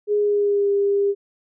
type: tone with pitch glide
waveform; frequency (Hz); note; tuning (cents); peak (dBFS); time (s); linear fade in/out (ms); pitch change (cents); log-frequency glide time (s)
sine; 415.3 to 401.4; G#4 to G4; 0 to +41; -16; 0.07-1.15; 50; -59; 0.17-0.7
effects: none